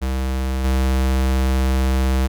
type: tone with level steps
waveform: square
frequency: 65.41 Hz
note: C2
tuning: in tune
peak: -20 / -16 dBFS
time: 0.01-2.28 s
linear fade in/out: 20 ms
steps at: 0.64 s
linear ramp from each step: 10 ms
effects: none